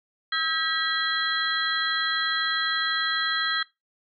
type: tone cluster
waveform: sine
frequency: 1294 / 1606 / 1928 / 3273 / 4066 Hz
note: E6 / G6 / B6 / G#7 / B7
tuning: -32 / +41 / -42 / -26 / +50 cents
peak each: -30 dBFS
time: 0.32-3.63 s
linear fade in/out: 5 ms
effects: noise-tail reverb RT60 0.2 s tail -20 dB re dry